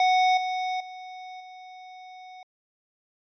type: tone with level steps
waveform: square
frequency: 740 Hz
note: F#5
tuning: in tune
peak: -19 / -27 / -39 / -43 dBFS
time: 0-2.43 s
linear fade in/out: 2 ms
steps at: 0.37 / 0.8 / 1.4 s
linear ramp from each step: 5 ms
effects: resampled to 11025 Hz